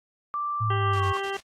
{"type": "tone with pitch glide", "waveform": "sine", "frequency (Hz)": [1174.7, 1102.4], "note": ["D6", "C#6"], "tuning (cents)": [0, -10], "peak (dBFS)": -26, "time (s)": [0.34, 1.17], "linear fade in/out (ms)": 0, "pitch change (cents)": -110, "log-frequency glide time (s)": [0.94, 1.04]}
{"type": "linear sweep", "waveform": "sine", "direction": "down", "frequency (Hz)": [111.1, 93.3], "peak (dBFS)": -24, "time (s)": [0.6, 1.13], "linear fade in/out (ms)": 20}
{"type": "harmonic tone", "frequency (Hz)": 393.1, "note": "G4", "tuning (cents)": 5, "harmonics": [1, 2, 3, 4, 5, 7, 8], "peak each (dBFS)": [-31, -34, -36, -37, -38, -39, -40], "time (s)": [0.7, 1.37], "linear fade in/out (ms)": 5}
{"type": "noise bursts", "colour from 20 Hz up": "white", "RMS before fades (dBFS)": -41, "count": 5, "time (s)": [0.93, 1.405], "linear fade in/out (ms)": 5, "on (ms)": 71, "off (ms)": 30}
{"effects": ["low-pass 6000 Hz 12 dB/octave", "AAC 64 kbps"]}